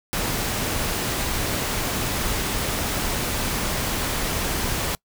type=noise; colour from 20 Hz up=pink; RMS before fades=-25 dBFS; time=0.13-4.95 s; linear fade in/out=0 ms; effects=noise-tail reverb RT60 0.1 s tail -25 dB re dry